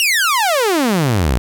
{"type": "exponential sweep", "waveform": "sawtooth", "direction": "down", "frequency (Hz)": [2903, 55], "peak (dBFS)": -9, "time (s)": [0, 1.38], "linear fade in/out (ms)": 0, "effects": []}